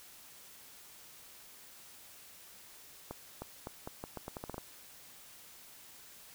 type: accelerating click train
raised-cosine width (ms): 1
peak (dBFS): -26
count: 12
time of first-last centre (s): 3.11-4.581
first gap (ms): 310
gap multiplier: 0.81
effects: white hiss -55 dBFS RMS until 6.34 s